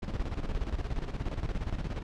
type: noise with tremolo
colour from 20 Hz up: brown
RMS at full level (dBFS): -31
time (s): 0.02-2.03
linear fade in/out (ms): 10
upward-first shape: square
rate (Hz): 17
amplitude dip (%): 65
effects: low-pass 5000 Hz 12 dB/octave